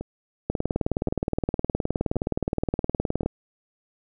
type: two click trains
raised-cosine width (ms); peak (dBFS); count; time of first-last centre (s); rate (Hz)
2; -19 / -10; 4 / 54; 0.01-3.232 / 0.5-3.26; 0.931 / 19.2
effects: none